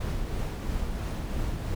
brown noise with tremolo, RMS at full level -29 dBFS, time 0-1.75 s, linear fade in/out 10 ms, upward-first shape triangle, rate 3 Hz, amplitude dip 35%, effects none

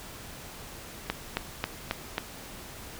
click train, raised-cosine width 0.3 ms, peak -11 dBFS, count 5, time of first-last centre 1.1-2.181 s, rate 3.7 Hz, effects pink hiss -44 dBFS RMS until 2.99 s

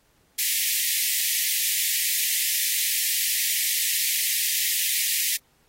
white high-pass noise, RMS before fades -24 dBFS, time 0.38-5.37 s, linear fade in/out 10 ms, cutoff 1800 Hz, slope 96 dB/octave, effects pink hiss -64 dBFS RMS until 5.68 s + AAC 48 kbps

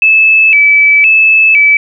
sine tone with vibrato, 2452 Hz, D#7, 26 cents flat, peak -3 dBFS, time 0.02-1.77 s, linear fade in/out 2 ms, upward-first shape square, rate 0.98 Hz, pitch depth 110 cents each way, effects none

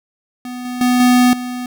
square tone with level steps, 248.2 Hz, B3, 9 cents sharp, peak -26 / -23 / -12 / -9 / -23 dBFS, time 0.45-1.66 s, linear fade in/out 2 ms, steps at 0.65 / 0.81 / 1 / 1.33 s, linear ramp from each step 2 ms, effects none

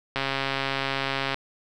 click train, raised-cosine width 0.3 ms, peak -10 dBFS, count 162, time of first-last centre 0.16-1.344 s, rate 136 Hz, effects none

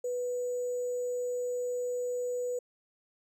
sine tone with sample-and-hold, 493.9 Hz, B4, in tune, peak -30 dBFS, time 0.04-2.59 s, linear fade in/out 5 ms, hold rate 7350 Hz, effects low-pass 12000 Hz 12 dB/octave

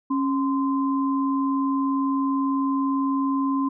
sine tone pair together, 273.8 / 1035.6 Hz, C#4 / C6, -21 / -18 cents, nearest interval octave + major seventh, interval 2303 cents, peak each -21 / -27 dBFS, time 0.1-3.69 s, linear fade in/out 10 ms, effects none

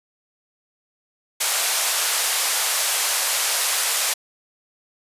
white band-pass noise, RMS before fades -22 dBFS, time 1.4-4.14 s, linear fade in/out 10 ms, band 550 to 12000 Hz, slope 24 dB/octave, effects resampled to 32000 Hz

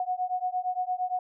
sine beating tone pair, 728 / 736.7 Hz, F#5 / F#5, -28 / -8 cents, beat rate 8.7 Hz, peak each -30 dBFS, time 0-1.19 s, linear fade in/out 2 ms, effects none

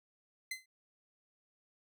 sawtooth tone with exponential decay, 2054 Hz, C7, 33 cents flat, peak -31 dBFS, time 0.51-0.66 s, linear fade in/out 5 ms, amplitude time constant 32 ms, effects none

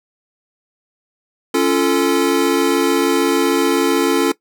square chord, Db augmented, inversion none, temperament equal with one note detuned, 277.2 / 344 / 440 Hz, Db4 / F4 / A4, 0 / -26 / 0 cents, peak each -18 dBFS, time 1.54-4.32 s, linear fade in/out 5 ms, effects noise-tail reverb RT60 0.1 s tail -19 dB re dry

